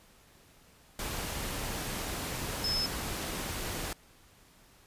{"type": "tone in noise", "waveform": "sine", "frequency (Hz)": 5200, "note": "E8", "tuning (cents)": -24, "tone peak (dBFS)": -29, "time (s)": [2.64, 2.86], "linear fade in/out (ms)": 2, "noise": "pink", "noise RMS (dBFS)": -36, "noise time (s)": [0.99, 3.93], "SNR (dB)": 4, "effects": ["pink hiss -60 dBFS RMS until 4.86 s", "resampled to 32000 Hz"]}